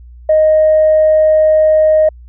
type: tone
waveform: sine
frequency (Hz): 622.3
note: D#5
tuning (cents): 0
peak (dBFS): -5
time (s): 0.29-2.09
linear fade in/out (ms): 5
effects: tanh soft clip ceiling -2 dBFS + added 60 Hz sine -33 dBFS peak until 2.28 s